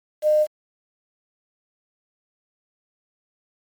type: tone with quantisation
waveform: sine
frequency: 609 Hz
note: D#5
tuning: 37 cents flat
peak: -14 dBFS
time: 0.22-0.47 s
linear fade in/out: 50 ms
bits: 7
effects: MP3 96 kbps